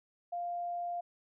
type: tone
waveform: sine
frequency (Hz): 698.5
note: F5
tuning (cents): 0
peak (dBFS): -34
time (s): 0.32-1.01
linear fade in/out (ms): 10
effects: none